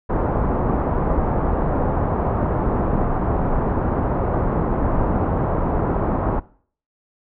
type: low-pass noise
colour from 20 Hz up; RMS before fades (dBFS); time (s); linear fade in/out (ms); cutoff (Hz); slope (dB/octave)
pink; -20; 0.09-6.4; 10; 1100; 24
effects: noise-tail reverb RT60 0.5 s tail -20 dB re dry